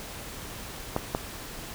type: clicks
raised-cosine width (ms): 1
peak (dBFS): -11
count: 2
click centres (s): 0.964 / 1.149
effects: pink hiss -40 dBFS RMS until 1.74 s